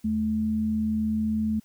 sine tone pair together, 81.4 / 217.3 Hz, E2 / A3, -21 / -21 cents, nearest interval octave + perfect fourth, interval 1700 cents, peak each -34 / -23 dBFS, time 0.04-1.6 s, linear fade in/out 10 ms, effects white hiss -62 dBFS RMS until 1.64 s

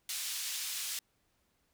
pink band-pass noise, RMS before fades -38 dBFS, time 0.09-0.99 s, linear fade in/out 2 ms, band 3400 to 14000 Hz, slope 12 dB/octave, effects pink hiss -75 dBFS RMS until 1.73 s

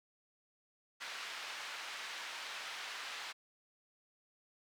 pink band-pass noise, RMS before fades -45 dBFS, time 1-3.33 s, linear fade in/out 20 ms, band 1300 to 4200 Hz, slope 12 dB/octave, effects none

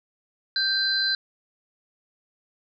sine tone cluster, 1565 / 4074 / 4730 Hz, G6 / C8 / D8, -3 / -47 / +12 cents, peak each -26 / -23 / -31 dBFS, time 0.56-1.15 s, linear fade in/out 2 ms, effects none

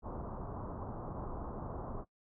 pink low-pass noise, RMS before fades -42 dBFS, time 0.02-2.05 s, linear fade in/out 50 ms, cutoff 1200 Hz, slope 48 dB/octave, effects noise-tail reverb RT60 0.1 s tail -19 dB re dry

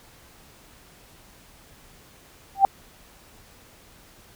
sine tone with exponential growth, 784 Hz, G5, in tune, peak -7 dBFS, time 2.55-2.65 s, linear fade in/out 1 ms, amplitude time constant 21 ms, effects pink hiss -52 dBFS RMS until 4.35 s

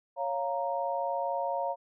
sine chord, Bb minor, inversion first, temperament equal, 554.4 / 698.5 / 932.3 Hz, Db5 / F5 / Bb5, 0 / 0 / 0 cents, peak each -33 dBFS, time 0.16-1.76 s, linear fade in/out 50 ms, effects none

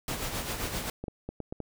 pink noise with tremolo, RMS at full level -32 dBFS, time 0.08-0.9 s, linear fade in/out 2 ms, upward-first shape sine, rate 7.6 Hz, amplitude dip 50%
clicks, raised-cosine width 2 ms, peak -22 dBFS, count 6, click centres 1.04 / 1.082 / 1.29 / 1.403 / 1.525 / 1.603 s
effects none

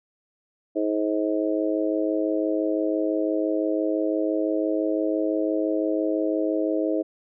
harmonic tone, 105.9 Hz, G#2, 34 cents sharp, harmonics 3 / 4 / 5 / 6, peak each -24 / -29 / -28 / -29 dBFS, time 0.75-7.03 s, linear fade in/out 20 ms, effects none

